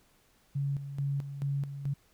sine tone with tremolo, 140 Hz, C#3, 18 cents sharp, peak -28 dBFS, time 0.55-1.94 s, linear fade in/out 10 ms, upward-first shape square, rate 2.3 Hz, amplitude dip 65%, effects pink hiss -66 dBFS RMS until 2.13 s

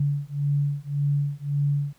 sine beating tone pair, 142.4 / 144.2 Hz, C#3 / D3, +47 / -31 cents, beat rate 1.8 Hz, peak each -25 / -25 dBFS, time 0-1.93 s, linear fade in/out 5 ms, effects pink hiss -61 dBFS RMS until 1.98 s

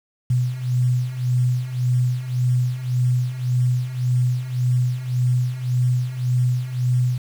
sine beating tone pair, 123.47 / 125.27 Hz, B2 / B2, 0 / +25 cents, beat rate 1.8 Hz, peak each -23 / -19 dBFS, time 0.3-7.18 s, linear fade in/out 5 ms, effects 7-bit

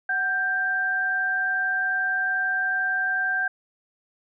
sine tone pair together, 744 / 1577.8 Hz, F#5 / G6, +9 / +11 cents, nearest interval octave + minor second, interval 1302 cents, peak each -31 / -22 dBFS, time 0.09-3.48 s, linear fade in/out 5 ms, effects none

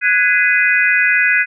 sine chord, G# minor seventh, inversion third, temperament equal with one note detuned, 1480 / 1661.2 / 2024 / 2489 Hz, F#6 / G#6 / B6 / D#7, 0 / 0 / +42 / 0 cents, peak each -16 dBFS, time 0.01-1.46 s, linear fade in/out 50 ms, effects none

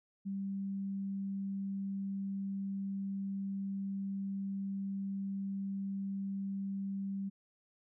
sine tone, 196 Hz, G3, in tune, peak -35 dBFS, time 0.25-7.3 s, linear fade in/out 20 ms, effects none

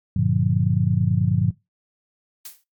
sine chord, G minor seventh, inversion none, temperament just, 98 / 117.6 / 147 / 176.4 Hz, G2 / Bb2 / D3 / F3, 0 / +16 / +2 / +18 cents, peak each -22 dBFS, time 0.16-1.51 s, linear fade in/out 5 ms
blue noise with exponential decay, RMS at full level -31 dBFS, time 2.45-2.64 s, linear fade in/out 5 ms, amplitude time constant 41 ms
effects noise-tail reverb RT60 0.2 s tail -19 dB re dry + MP3 96 kbps

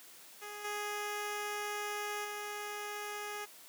10% pulse tone with level steps, 415.3 Hz, G#4, in tune, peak -35 / -28 / -31 dBFS, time 0.41-3.46 s, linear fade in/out 20 ms, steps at 0.64 / 2.24 s, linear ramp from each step 10 ms, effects white hiss -55 dBFS RMS until 3.68 s + high-pass 200 Hz 12 dB/octave

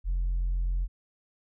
sine tone, 43.85 Hz, F1, 8 cents sharp, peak -23 dBFS, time 0.04-0.88 s, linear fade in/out 50 ms, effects tanh soft clip ceiling -23 dBFS

